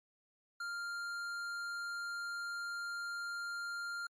triangle tone with tanh clipping, 1396.9 Hz, F6, in tune, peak -40 dBFS, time 0.6-4.07 s, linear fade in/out 5 ms, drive 16 dB, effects MP3 64 kbps

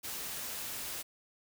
white noise, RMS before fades -40 dBFS, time 0.03-1.03 s, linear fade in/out 20 ms, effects none

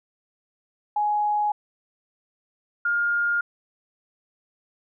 sine tone pair in turn, 836 / 1413.5 Hz, G#5 / F6, +11 / +20 cents, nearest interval major sixth, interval 909 cents, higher second, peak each -20 dBFS, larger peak neither, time 0.96-1.52 / 2.85-3.41 s, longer neither, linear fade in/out 5 ms, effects none

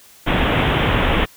pink low-pass noise, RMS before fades -17 dBFS, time 0.26-1.26 s, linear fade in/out 20 ms, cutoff 3500 Hz, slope 96 dB/octave, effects white hiss -47 dBFS RMS until 1.36 s

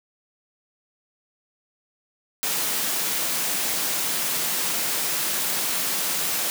white high-pass noise, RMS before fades -25 dBFS, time 2.43-6.5 s, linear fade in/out 0 ms, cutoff 130 Hz, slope 96 dB/octave, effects none

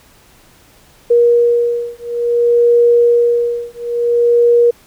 sine beating tone pair, 474.9 / 475.47 Hz, A#4 / A#4, +32 / +34 cents, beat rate 0.57 Hz, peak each -12 dBFS, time 1.1-4.71 s, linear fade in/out 10 ms, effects pink hiss -47 dBFS RMS until 4.86 s

